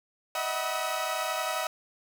sawtooth tone cluster, 614 / 646 / 747 / 974 / 1281 Hz, D#5 / E5 / F#5 / B5 / E6, -23 / -35 / +16 / -24 / -50 cents, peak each -33 / -31 / -31 / -33 / -31 dBFS, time 0.35-1.67 s, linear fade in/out 2 ms, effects none

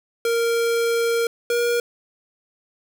square tone pair in turn, 464.8 / 475.4 Hz, A#4 / A#4, -5 / +34 cents, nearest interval unison, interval 39 cents, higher second, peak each -19 dBFS, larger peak neither, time 0.25-1.27 / 1.5-1.8 s, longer first, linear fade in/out 2 ms, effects none

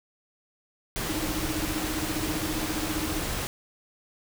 pink noise, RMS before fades -31 dBFS, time 0.96-3.47 s, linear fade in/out 0 ms
sine tone with tremolo, 311.1 Hz, D#4, in tune, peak -27 dBFS, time 1.09-3.23 s, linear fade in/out 10 ms, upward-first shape sine, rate 15 Hz, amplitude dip 95%
effects none

